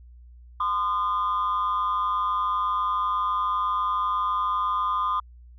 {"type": "tone pair together", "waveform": "sine", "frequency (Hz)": [1029, 1221], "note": ["C6", "D#6"], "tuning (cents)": [-29, -33], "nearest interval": "minor third", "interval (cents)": 296, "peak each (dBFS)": [-24, -23], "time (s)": [0.6, 5.2], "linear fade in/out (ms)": 5, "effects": ["tanh soft clip ceiling -18 dBFS", "added 60 Hz sine -45 dBFS peak until 5.58 s"]}